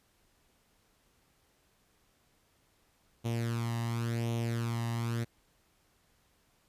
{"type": "tone with flanger", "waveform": "sawtooth", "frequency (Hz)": 116.54, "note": "A#2", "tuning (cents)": 0, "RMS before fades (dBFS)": -33, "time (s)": [3.24, 5.25], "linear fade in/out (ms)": 20, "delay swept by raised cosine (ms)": [0.31, 1.05], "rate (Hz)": 0.92, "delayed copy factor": 0.65, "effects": ["pink hiss -70 dBFS RMS until 6.68 s", "resampled to 32000 Hz"]}